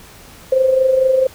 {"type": "tone with amplitude modulation", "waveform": "sine", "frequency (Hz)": 523.3, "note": "C5", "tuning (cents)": 0, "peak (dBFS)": -8, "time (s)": [0.52, 1.27], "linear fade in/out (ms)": 5, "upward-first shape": "sine", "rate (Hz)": 24.4, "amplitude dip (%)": 55, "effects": ["pink hiss -41 dBFS RMS until 1.34 s"]}